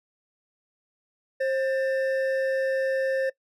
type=tone pair together; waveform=triangle; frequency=532 / 1789.4 Hz; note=C5 / A6; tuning=+29 / +29 cents; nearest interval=octave + major sixth; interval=2100 cents; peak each=-21 / -31 dBFS; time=1.4-3.3 s; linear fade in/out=10 ms; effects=noise-tail reverb RT60 0.1 s tail -21 dB re dry